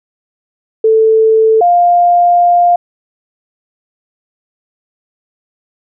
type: tone pair in turn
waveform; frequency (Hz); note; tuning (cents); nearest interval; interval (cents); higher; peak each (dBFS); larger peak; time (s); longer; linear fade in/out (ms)
sine; 441.9 / 701.5; A4 / F5; +7 / +8; minor sixth; 801; second; -5; neither; 0.84-1.61 / 1.61-2.76; second; 5
effects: none